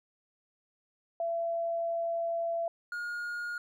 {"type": "tone pair in turn", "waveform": ["sine", "triangle"], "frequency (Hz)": [673, 1429.3], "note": ["E5", "F6"], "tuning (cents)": [36, 40], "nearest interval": "octave + minor second", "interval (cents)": 1304, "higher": "second", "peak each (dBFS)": [-29, -32], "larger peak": "first", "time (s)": [[1.2, 2.68], [2.92, 3.58]], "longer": "first", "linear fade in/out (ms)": 2, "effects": []}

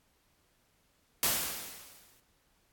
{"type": "noise with exponential decay", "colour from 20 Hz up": "white", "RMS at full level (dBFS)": -26, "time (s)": [1.23, 2.2], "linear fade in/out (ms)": 1, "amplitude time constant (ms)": 210, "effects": ["pink hiss -71 dBFS RMS until 2.72 s", "AAC 64 kbps"]}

